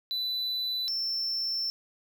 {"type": "tone pair in turn", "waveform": "triangle", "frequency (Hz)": [3988, 5371], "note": ["B7", "E8"], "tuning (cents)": [16, 32], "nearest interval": "perfect fourth", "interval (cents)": 516, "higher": "second", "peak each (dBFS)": -27, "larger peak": "neither", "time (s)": [[0.11, 0.88], [0.88, 1.7]], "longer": "second", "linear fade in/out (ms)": 0, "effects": []}